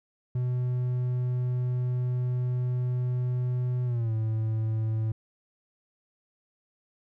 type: tone with pitch glide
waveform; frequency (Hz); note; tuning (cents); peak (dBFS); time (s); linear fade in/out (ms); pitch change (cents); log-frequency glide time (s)
triangle; 124.7 to 110.46; B2 to A2; +17 to +7; -23; 0.35-5.12; 5; -210; 3.85-4.13
effects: none